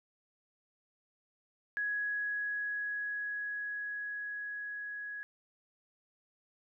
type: tone with level ramp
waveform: sine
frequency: 1671 Hz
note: G#6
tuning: 10 cents sharp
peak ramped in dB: -31 to -39 dBFS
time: 1.77-5.23 s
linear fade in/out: 0 ms
effects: none